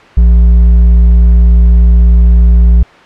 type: tone with hard clipping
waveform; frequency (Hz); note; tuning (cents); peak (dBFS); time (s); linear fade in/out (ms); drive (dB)
sine; 58.27; A#1; 0; -3; 0.17-2.83; 5; 4
effects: white hiss -36 dBFS RMS until 3.05 s + low-pass 2000 Hz 12 dB/octave